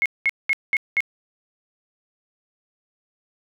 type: tone bursts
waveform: sine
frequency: 2169 Hz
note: C#7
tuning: 38 cents flat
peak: -16 dBFS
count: 5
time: 0.02-1.005 s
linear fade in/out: 0 ms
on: 37 ms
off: 200 ms
effects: none